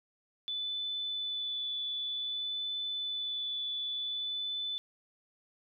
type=tone with vibrato; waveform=sine; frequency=3485 Hz; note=A7; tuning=17 cents flat; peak=-33 dBFS; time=0.48-4.78 s; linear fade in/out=0 ms; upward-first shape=sine; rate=0.54 Hz; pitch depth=10 cents each way; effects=none